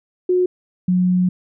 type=tone pair in turn; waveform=sine; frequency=363.1 / 181.55 Hz; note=F#4 / F#3; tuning=-33 / -33 cents; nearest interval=octave; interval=1200 cents; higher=first; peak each=-13 dBFS; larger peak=neither; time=0.29-0.46 / 0.88-1.29 s; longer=second; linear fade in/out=5 ms; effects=none